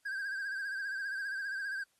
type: tone with vibrato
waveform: triangle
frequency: 1593 Hz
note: G6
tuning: 27 cents sharp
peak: -33 dBFS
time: 0.05-1.84 s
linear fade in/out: 10 ms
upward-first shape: sine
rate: 15 Hz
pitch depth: 64 cents each way
effects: white hiss -74 dBFS RMS until 1.99 s + AAC 32 kbps

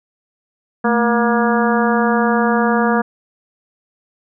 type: harmonic tone with a mistuned harmonic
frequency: 237.4 Hz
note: A#3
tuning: 32 cents sharp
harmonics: 1 / 2 / 3 / 4 / 5 / 6 / 7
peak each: -16 / -19 / -21 / -22 / -23 / -24 / -24 dBFS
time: 0.84-3.02 s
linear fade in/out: 10 ms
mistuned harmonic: 1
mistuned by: -110 cents
effects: none

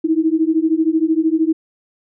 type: beating tone pair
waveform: sine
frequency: 313.9 / 326.9 Hz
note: D#4 / E4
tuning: +15 / -14 cents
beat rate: 13 Hz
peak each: -16 / -16 dBFS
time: 0.04-1.53 s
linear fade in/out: 10 ms
effects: none

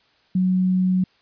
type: tone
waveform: sine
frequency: 184.8 Hz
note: F#3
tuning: 2 cents flat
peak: -16 dBFS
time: 0.35-1.04 s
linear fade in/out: 5 ms
effects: white hiss -60 dBFS RMS until 1.21 s + resampled to 11025 Hz

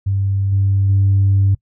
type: tone with level steps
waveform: sine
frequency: 98.1 Hz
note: G2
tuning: 2 cents sharp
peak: -14 / -11 / -9 dBFS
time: 0.06-1.55 s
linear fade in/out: 10 ms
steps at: 0.52 / 0.89 s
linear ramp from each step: 5 ms
effects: noise-tail reverb RT60 0.1 s tail -22 dB re dry + tanh soft clip ceiling -7 dBFS

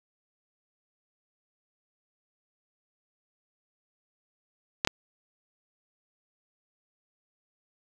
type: clicks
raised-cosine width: 0.2 ms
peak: -6 dBFS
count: 2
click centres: 4.849 / 4.874 s
effects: none

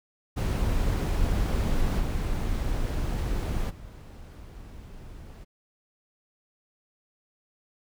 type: noise with level steps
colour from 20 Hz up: brown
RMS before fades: -25 / -28 / -43 dBFS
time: 0.36-5.45 s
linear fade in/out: 20 ms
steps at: 1.99 / 3.69 s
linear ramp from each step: 20 ms
effects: none

